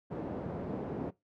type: band-pass noise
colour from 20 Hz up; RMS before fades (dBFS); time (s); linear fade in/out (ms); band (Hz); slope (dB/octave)
pink; -38; 0.1-1.11; 20; 160 to 520; 12
effects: noise-tail reverb RT60 0.2 s tail -20 dB re dry